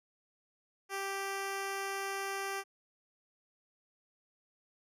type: tone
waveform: 10% pulse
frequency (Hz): 392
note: G4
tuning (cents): 0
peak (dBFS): -27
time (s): 0.89-2.64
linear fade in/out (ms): 50
effects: resampled to 32000 Hz